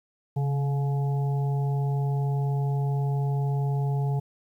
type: harmonic tone with a mistuned harmonic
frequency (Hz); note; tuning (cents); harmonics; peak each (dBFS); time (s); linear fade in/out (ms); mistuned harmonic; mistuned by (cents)
141.7; C#3; +38; 1 / 3 / 5 / 6; -23 / -37 / -40 / -40; 0.36-4.2; 10; 1; -47
effects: 10-bit